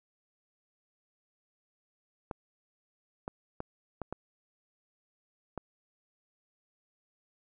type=clicks; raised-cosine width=1 ms; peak=-22 dBFS; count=6; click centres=2.312 / 3.279 / 3.604 / 4.017 / 4.126 / 5.577 s; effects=none